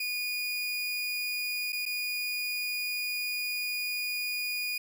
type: tone with dropouts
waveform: 30% pulse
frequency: 2453 Hz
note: D#7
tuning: 25 cents flat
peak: -28 dBFS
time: 0-4.78 s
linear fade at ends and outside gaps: 5 ms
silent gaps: 1.723-1.728 / 1.855-1.861 s
effects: none

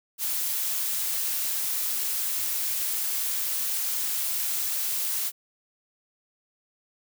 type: noise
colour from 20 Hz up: blue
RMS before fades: -28 dBFS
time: 0.18-5.32 s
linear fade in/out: 50 ms
effects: none

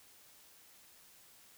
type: silence
effects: white hiss -61 dBFS RMS until 1.57 s

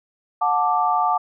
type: chord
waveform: sine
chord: D major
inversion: first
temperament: equal with one note detuned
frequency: 728.1 / 880 / 1174.7 Hz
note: F#5 / A5 / D6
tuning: -28 / 0 / 0 cents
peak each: -21 dBFS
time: 0.41-1.18 s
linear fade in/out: 10 ms
effects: none

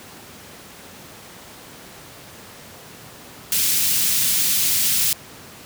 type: band-stop noise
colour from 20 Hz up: white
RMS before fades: -19 dBFS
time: 3.52-5.13 s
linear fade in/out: 2 ms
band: 170 to 2700 Hz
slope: 12 dB/octave
effects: pink hiss -41 dBFS RMS until 5.65 s + high-pass 100 Hz 12 dB/octave

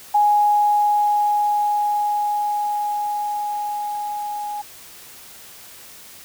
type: tone with level ramp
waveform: sine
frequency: 830.6 Hz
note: G#5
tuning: in tune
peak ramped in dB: -12 to -25 dBFS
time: 0.14-4.62 s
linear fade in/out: 10 ms
effects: white hiss -42 dBFS RMS until 6.24 s

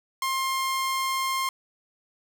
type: tone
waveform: sawtooth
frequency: 1061 Hz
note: C6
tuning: 24 cents sharp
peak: -21 dBFS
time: 0.22-1.49 s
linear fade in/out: 2 ms
effects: 9-bit

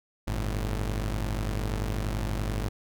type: tone pair together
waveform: sawtooth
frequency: 48.69 / 109.3 Hz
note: G1 / A2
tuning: -11 / -11 cents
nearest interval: octave + major second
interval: 1400 cents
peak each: -25 / -29 dBFS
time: 0.27-2.69 s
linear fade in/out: 10 ms
effects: none

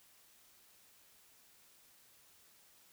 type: silence
effects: white hiss -65 dBFS RMS until 2.92 s

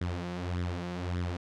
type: tone with flanger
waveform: sawtooth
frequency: 88.4 Hz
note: F2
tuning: 22 cents sharp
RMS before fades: -34 dBFS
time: 0.01-1.37 s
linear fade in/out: 5 ms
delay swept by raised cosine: 0.55 to 5.95 ms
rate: 1.7 Hz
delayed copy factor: +0.65
effects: low-pass 5000 Hz 12 dB/octave

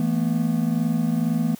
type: chord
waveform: triangle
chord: E suspended fourth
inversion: none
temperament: equal with one note detuned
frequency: 164.81 / 220 / 242 Hz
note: E3 / A3 / B3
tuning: 0 / 0 / -35 cents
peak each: -22 dBFS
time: 0-1.55 s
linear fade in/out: 2 ms
effects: white hiss -47 dBFS RMS until 1.59 s

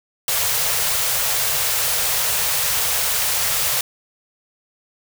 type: band-stop noise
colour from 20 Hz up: white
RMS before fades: -20 dBFS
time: 0.28-3.81 s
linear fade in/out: 2 ms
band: 170 to 420 Hz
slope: 96 dB/octave
effects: none

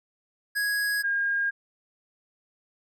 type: tone pair in turn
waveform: square / sine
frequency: 1661.2 / 1618.6 Hz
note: G#6 / G#6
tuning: 0 / -45 cents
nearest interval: unison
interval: 45 cents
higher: first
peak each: -25 / -23 dBFS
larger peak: second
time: 0.55-1.03 / 1.03-1.51 s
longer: neither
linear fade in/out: 20 ms
effects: none

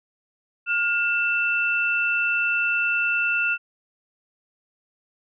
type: tone pair together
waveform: sine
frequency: 1420.5 / 2670 Hz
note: F6 / E7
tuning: +29 / +22 cents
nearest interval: major seventh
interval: 1093 cents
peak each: -23 / -22 dBFS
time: 0.66-3.58 s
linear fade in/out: 50 ms
effects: none

